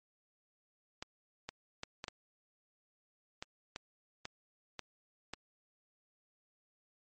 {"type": "clicks", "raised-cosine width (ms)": 0.2, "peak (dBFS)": -23, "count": 10, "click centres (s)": [1.025, 1.49, 1.834, 2.041, 2.082, 3.425, 3.761, 4.254, 4.793, 5.336], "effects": ["MP3 32 kbps"]}